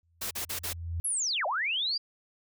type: tone with exponential growth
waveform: sine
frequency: 84.1 Hz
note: E2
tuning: 35 cents sharp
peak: -28 dBFS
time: 0.03-1 s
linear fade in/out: 0 ms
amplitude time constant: 210 ms
type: noise bursts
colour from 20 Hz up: white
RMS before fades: -34 dBFS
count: 4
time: 0.21-0.733 s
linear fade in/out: 10 ms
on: 100 ms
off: 41 ms
type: linear two-way sweep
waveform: sine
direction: down then up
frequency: 11470 to 555 to 4878 Hz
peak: -27 dBFS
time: 1.04-1.98 s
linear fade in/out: 10 ms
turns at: 1.46 s
effects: none